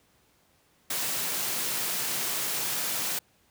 white high-pass noise, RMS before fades -30 dBFS, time 0.9-3.19 s, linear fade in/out 5 ms, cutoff 110 Hz, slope 96 dB/octave, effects pink hiss -65 dBFS RMS until 3.5 s + high-pass 60 Hz 12 dB/octave

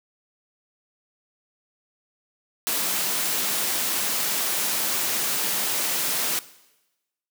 white high-pass noise, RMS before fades -25 dBFS, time 2.67-6.39 s, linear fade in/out 0 ms, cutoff 150 Hz, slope 24 dB/octave, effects noise-tail reverb RT60 1.0 s tail -18 dB re dry

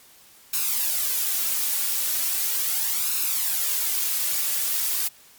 blue noise with flanger, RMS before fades -24 dBFS, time 0.53-5.08 s, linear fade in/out 5 ms, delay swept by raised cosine 0.75 to 3.55 ms, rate 0.38 Hz, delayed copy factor +0.6, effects white hiss -52 dBFS RMS until 5.38 s + MP3 96 kbps

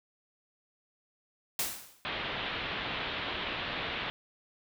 white noise with exponential decay, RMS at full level -29 dBFS, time 1.59-2.05 s, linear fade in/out 2 ms, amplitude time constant 100 ms
white low-pass noise, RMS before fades -36 dBFS, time 2.05-4.1 s, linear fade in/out 0 ms, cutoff 3700 Hz, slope 48 dB/octave
effects none

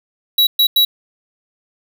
square tone bursts at uneven times, 3900 Hz, B7, 23 cents flat, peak -10 dBFS, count 3, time 0.38-0.47 / 0.59-0.67 / 0.76-0.85 s, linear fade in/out 5 ms, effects 7-bit

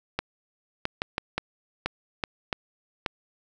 clicks, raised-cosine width 0.3 ms, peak -10 dBFS, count 9, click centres 0.19 / 0.854 / 1.019 / 1.181 / 1.38 / 1.86 / 2.238 / 2.528 / 3.062 s, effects none

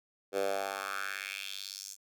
10% pulse tone with high-pass filter sweep, 98 Hz, G2, in tune, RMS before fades -37 dBFS, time 0.32-1.97 s, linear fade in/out 50 ms, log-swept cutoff 440 to 7000 Hz, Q 3, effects none

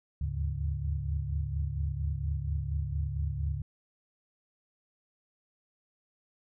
sine tone cluster, 73.2 / 77.5 / 102.6 / 140.1 Hz, D2 / D#2 / G#2 / C#3, -5 / -6 / -21 / +19 cents, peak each -32 / -37 / -37 / -36 dBFS, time 0.21-3.62 s, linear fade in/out 5 ms, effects none

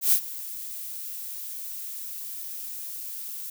violet noise with ADSR envelope, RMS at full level -18 dBFS, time 0.01-3.5 s, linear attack 110 ms, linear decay 78 ms, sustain -18 dB, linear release 4 ms, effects none

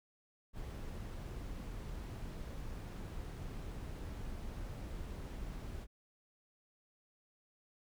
brown noise, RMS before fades -44 dBFS, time 0.53-5.87 s, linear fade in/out 50 ms, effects none

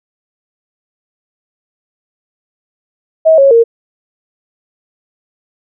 sine tone with pitch steps, 640 / 550 / 462.6 Hz, D#5 / C#5 / A#4, +49 / -14 / -13 cents, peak -3 dBFS, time 3.25-3.64 s, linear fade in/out 20 ms, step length 130 ms, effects none

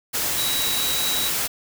sine tone in noise, 3881 Hz, B7, 31 cents flat, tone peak -25 dBFS, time 0.37-1.3 s, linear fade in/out 20 ms, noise white, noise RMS -24 dBFS, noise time 0.13-1.48 s, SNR -4 dB, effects none

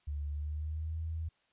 sine tone with pitch glide, 72.8 to 80.78 Hz, D2 to E2, -15 to -35 cents, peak -34 dBFS, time 0.07-1.29 s, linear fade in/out 10 ms, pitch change +180 cents, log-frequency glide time 0.29-0.99 s, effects white hiss -73 dBFS RMS until 1.52 s + resampled to 8000 Hz

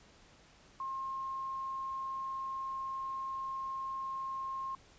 sine tone, 1068 Hz, C6, 35 cents sharp, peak -36 dBFS, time 0.8-4.75 s, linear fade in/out 2 ms, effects pink hiss -61 dBFS RMS until 4.98 s + resampled to 16000 Hz

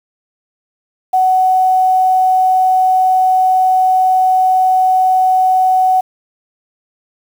sine tone with quantisation, 747 Hz, F#5, 16 cents sharp, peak -8 dBFS, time 1.13-6.01 s, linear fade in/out 10 ms, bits 6, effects none

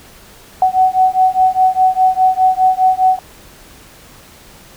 sine beating tone pair, 746 / 750.9 Hz, F#5 / F#5, +14 / +25 cents, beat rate 4.9 Hz, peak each -12 dBFS, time 0.62-3.19 s, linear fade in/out 2 ms, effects pink hiss -41 dBFS RMS until 4.76 s

